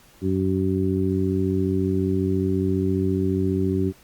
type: harmonic tone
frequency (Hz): 94.6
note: F#2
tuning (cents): +39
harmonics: 1 / 2 / 3 / 4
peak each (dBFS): -25 / -25 / -25 / -25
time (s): 0.21-3.93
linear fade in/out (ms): 50
effects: pink hiss -53 dBFS RMS until 4.03 s + Opus 48 kbps